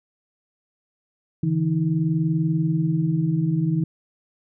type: tone cluster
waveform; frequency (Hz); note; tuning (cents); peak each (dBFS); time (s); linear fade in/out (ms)
sine; 142.5 / 162.9 / 317.2; C#3 / E3 / D#4; +48 / -20 / +33; -26 / -20 / -27; 1.43-3.84; 5
effects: none